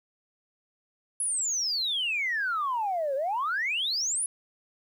sine exponential two-way sweep, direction down then up, 10680 to 523.3 to 10680 Hz, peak -25 dBFS, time 1.2-4.26 s, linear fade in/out 2 ms, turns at 3.15 s, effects tanh soft clip ceiling -21 dBFS + 10-bit

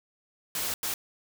white noise bursts at uneven times, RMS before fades -31 dBFS, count 2, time 0.55-0.74 / 0.83-0.94 s, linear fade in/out 2 ms, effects none

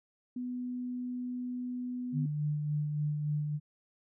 sine tone, 248.3 Hz, B3, 9 cents sharp, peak -34 dBFS, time 0.36-2.26 s, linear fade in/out 5 ms
sine tone with tremolo, 149.1 Hz, D3, 27 cents sharp, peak -28 dBFS, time 2.12-3.6 s, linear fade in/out 50 ms, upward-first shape sine, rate 3.5 Hz, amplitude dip 35%
effects none

